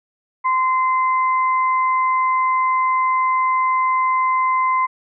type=tone pair together; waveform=sine; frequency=1034 / 2068 Hz; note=C6 / C7; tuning=-21 / -21 cents; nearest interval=octave; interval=1200 cents; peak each=-15 / -25 dBFS; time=0.44-4.87 s; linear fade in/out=20 ms; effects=none